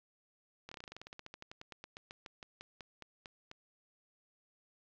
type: slowing click train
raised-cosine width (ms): 0.2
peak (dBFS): -29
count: 29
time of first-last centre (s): 0.69-3.514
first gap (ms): 25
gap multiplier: 1.09
effects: low-pass 5000 Hz 12 dB/octave + 11-bit